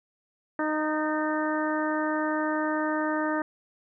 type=harmonic tone with a mistuned harmonic; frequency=308.2 Hz; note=D#4; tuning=16 cents flat; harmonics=1 / 2 / 3 / 4 / 5 / 6; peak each=-28 / -31 / -33 / -34 / -35 / -36 dBFS; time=0.59-3.42 s; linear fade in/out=2 ms; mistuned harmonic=6; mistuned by=-31 cents; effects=none